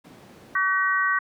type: noise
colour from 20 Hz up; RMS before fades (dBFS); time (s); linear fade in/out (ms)
brown; -40; 0.04-0.56; 10
type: harmonic tone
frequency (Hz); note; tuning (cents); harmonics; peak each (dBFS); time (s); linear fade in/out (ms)
379.9; F#4; +46; 3 / 4 / 5; -24 / -24 / -24; 0.55-1.19; 5
effects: high-pass 200 Hz 12 dB/octave